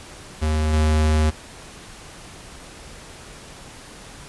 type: tone with level steps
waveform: square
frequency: 77.4 Hz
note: D#2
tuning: 9 cents flat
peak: -19 / -16 dBFS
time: 0.41-1.31 s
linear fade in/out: 20 ms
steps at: 0.73 s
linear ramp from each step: 5 ms
effects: pink hiss -41 dBFS RMS until 4.28 s + resampled to 24000 Hz